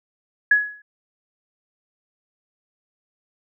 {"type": "tone with exponential decay", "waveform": "sine", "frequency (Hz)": 1683, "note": "G#6", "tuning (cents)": 23, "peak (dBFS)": -9, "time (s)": [0.51, 0.82], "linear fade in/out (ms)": 5, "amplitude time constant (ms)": 67, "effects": []}